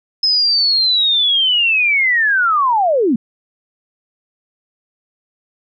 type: linear sweep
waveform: sine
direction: down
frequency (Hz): 5150 to 204.5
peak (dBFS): -11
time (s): 0.23-3.16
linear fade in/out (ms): 5
effects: none